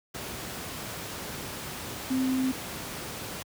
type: tone in noise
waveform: sine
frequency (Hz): 260.5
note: C4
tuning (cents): -7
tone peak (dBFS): -24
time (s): 2.1-2.52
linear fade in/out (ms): 10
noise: pink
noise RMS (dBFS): -37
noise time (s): 0.14-3.43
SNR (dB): +10
effects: high-pass 80 Hz 12 dB/octave